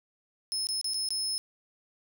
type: tone with dropouts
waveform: 30% pulse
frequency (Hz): 5200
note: E8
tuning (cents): -24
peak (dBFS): -25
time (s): 0.52-1.38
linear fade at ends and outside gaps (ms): 0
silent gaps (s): 0.67-0.688 / 0.813-0.844 / 0.936-0.943 / 1.088-1.105
effects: none